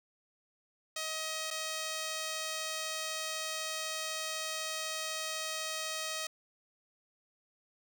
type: tone with dropouts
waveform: 5% pulse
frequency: 632 Hz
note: D#5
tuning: 27 cents sharp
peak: -24 dBFS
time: 0.96-6.27 s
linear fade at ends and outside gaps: 5 ms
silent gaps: 1.505-1.509 s
effects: none